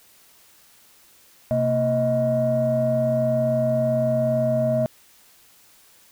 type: tone cluster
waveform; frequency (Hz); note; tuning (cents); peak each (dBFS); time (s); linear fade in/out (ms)
sine; 128.4 / 230.9 / 628; C3 / A#3 / D#5; -32 / -16 / +16; -24 / -25 / -19; 1.51-4.86; 0
effects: tanh soft clip ceiling -12 dBFS + white hiss -54 dBFS RMS until 6.11 s